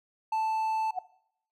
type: tone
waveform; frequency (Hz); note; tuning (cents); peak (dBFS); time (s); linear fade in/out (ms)
triangle; 880; A5; 0; -24; 0.32-0.91; 5
type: tone with exponential growth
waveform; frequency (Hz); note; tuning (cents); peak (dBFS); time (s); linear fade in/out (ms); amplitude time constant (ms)
sine; 740; F#5; 0; -24; 0.91-0.99; 5; 16
effects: noise-tail reverb RT60 0.7 s tail -20 dB re dry